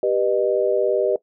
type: chord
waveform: sine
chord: G augmented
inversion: none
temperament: just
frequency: 392 / 490 / 612.5 Hz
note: G4 / B4 / D#5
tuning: 0 / -14 / -27 cents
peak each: -21 dBFS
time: 0.03-1.16 s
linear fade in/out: 2 ms
effects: noise-tail reverb RT60 0.1 s tail -18 dB re dry